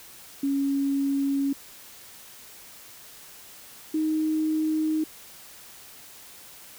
sine tone pair in turn, 277.2 / 312.3 Hz, C#4 / D#4, 0 / +7 cents, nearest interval major second, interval 207 cents, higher second, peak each -22 dBFS, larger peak neither, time 0.43-1.53 / 3.94-5.04 s, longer neither, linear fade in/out 5 ms, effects white hiss -47 dBFS RMS until 6.78 s

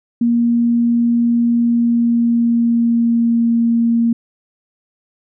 sine tone with pitch glide, 235.8 to 232.4 Hz, A#3 to A#3, +20 to -5 cents, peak -11 dBFS, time 0.21-4.13 s, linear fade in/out 5 ms, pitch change -25 cents, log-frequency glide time 1.59-3.51 s, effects none

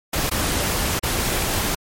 pink noise with dropouts, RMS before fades -22 dBFS, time 0.13-1.75 s, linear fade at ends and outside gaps 5 ms, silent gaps 0.297-0.313 / 0.993-1.031 s, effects MP3 64 kbps

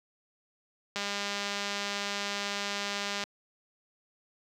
click train, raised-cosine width 0.2 ms, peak -16 dBFS, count 461, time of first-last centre 0.96-3.237 s, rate 202 Hz, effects high-pass 60 Hz 12 dB/octave + 9-bit

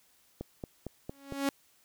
click train, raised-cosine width 2 ms, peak -24 dBFS, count 5, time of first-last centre 0.41-1.323 s, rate 4.38 Hz
sawtooth tone with exponential growth, 277.2 Hz, C#4, in tune, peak -21 dBFS, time 1.1-1.49 s, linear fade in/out 2 ms, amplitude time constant 83 ms
effects white hiss -66 dBFS RMS until 1.84 s

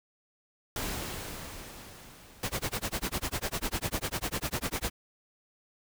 pink noise with exponential decay, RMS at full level -33 dBFS, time 0.76-3.8 s, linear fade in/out 2 ms, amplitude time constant 660 ms
pink noise with tremolo, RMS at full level -30 dBFS, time 2.43-4.9 s, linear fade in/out 2 ms, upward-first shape sine, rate 10 Hz, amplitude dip 100%
effects none

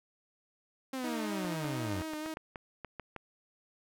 sawtooth linear sweep, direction down, 267.9 to 85.1 Hz, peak -31 dBFS, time 0.93-2.02 s, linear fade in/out 5 ms
sawtooth tone with vibrato, 311.1 Hz, D#4, in tune, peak -33 dBFS, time 1.04-2.34 s, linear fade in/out 2 ms, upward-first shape sine, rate 4.2 Hz, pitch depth 35 cents each way
clicks, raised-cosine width 0.5 ms, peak -26 dBFS, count 10, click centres 1.449 / 1.645 / 2.02 / 2.135 / 2.261 / 2.371 / 2.558 / 2.847 / 2.997 / 3.163 s
effects none

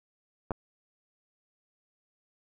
clicks, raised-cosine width 1 ms, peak -17 / -20 dBFS, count 2, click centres 0.508 / 0.517 s, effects none

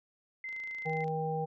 sine tone, 2069 Hz, C7, 20 cents flat, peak -37 dBFS, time 0.44-1.04 s, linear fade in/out 2 ms
click train, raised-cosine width 0.2 ms, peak -37 dBFS, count 17, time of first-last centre 0.49-1.08 s, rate 27.1 Hz
harmonic tone, 158.3 Hz, D#3, 30 cents sharp, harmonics 1 / 3 / 5, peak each -35 / -35 / -35 dBFS, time 0.85-1.46 s, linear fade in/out 20 ms
effects none

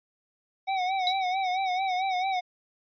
square tone with vibrato, 750 Hz, F#5, 23 cents sharp, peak -26 dBFS, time 0.67-2.41 s, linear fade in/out 20 ms, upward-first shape sine, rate 4.5 Hz, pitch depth 67 cents each way
sine tone with exponential decay, 3900 Hz, B7, 23 cents flat, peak -21 dBFS, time 1.07-1.25 s, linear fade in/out 1 ms, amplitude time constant 39 ms
effects resampled to 11025 Hz

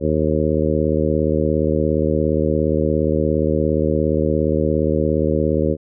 harmonic tone, 77.2 Hz, D#2, 13 cents flat, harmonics 1 / 2 / 3 / 4 / 5 / 6 / 7, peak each -23 / -23 / -23 / -23 / -23 / -23 / -23 dBFS, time 0-5.77 s, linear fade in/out 50 ms, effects none

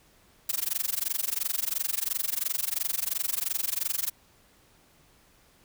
blue noise with amplitude modulation, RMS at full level -26 dBFS, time 0.49-4.1 s, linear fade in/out 2 ms, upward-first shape sine, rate 22.9 Hz, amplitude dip 100%, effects pink hiss -61 dBFS RMS until 5.64 s

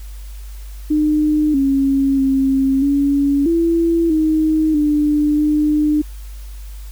sine tone with pitch steps, 303.3 / 273.2 / 268.8 / 281.9 / 334.4 / 313.2 / 297.4 / 301 Hz, D#4 / C#4 / C4 / C#4 / E4 / D#4 / D4 / D4, -44 / -25 / +47 / +29 / +25 / +11 / +22 / +43 cents, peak -12 dBFS, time 0.9-6.02 s, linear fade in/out 10 ms, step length 640 ms, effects added 50 Hz sine -29 dBFS peak until 6.91 s + white hiss -46 dBFS RMS until 6.91 s

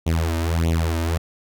sawtooth tone with flanger, 82.41 Hz, E2, in tune, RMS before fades -21 dBFS, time 0.06-1.18 s, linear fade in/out 10 ms, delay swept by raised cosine 0.3 to 3.3 ms, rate 1.6 Hz, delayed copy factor +0.95, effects none

